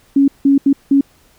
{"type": "tone bursts at uneven times", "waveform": "sine", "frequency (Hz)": 277.2, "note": "C#4", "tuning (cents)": 0, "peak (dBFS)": -7, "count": 4, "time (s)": [[0.16, 0.28], [0.45, 0.58], [0.66, 0.73], [0.91, 1.01]], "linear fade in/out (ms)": 5, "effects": ["pink hiss -52 dBFS RMS until 1.38 s"]}